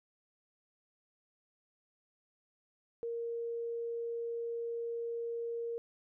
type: tone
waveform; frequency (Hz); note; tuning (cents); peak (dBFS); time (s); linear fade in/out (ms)
sine; 466.2; A#4; 0; -35; 3.03-5.78; 0
effects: none